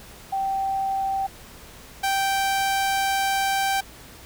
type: tone pair in turn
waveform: sine / sawtooth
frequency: 778 / 781.4 Hz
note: G5 / G5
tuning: -13 / -6 cents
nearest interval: unison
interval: 7 cents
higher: second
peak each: -22 / -17 dBFS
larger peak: second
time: 0.32-1.27 / 2.03-3.81 s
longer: second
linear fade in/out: 10 ms
effects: added 56 Hz sine -52 dBFS peak until 4.25 s + pink hiss -45 dBFS RMS until 4.25 s